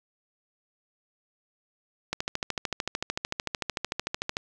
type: click train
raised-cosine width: 0.2 ms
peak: -11 dBFS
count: 31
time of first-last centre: 2.13-4.369 s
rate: 13.4 Hz
effects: none